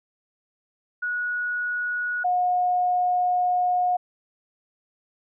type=tone pair in turn; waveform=sine; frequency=1460 / 721.6 Hz; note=F#6 / F#5; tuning=-24 / -44 cents; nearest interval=octave; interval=1220 cents; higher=first; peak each=-24 / -19 dBFS; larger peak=second; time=1.02-2.24 / 2.24-3.97 s; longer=second; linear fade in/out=10 ms; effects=none